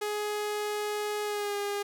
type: tone with pitch glide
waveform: sawtooth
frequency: 418.5 to 406.8 Hz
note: G#4 to G#4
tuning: +13 to -36 cents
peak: -26 dBFS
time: 0.01-1.83 s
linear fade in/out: 10 ms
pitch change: -49 cents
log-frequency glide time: 1.24-1.56 s
effects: none